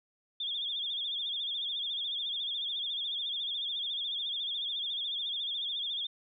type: tone with vibrato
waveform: sine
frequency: 3432 Hz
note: A7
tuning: 44 cents flat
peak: -32 dBFS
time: 0.4-6.07 s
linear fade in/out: 5 ms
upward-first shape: sine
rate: 14 Hz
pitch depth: 98 cents each way
effects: none